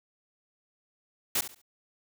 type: noise with echo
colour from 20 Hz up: white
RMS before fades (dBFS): -27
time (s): 1.35-1.41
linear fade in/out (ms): 5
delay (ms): 69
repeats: 3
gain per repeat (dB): -12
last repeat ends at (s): 1.617
effects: none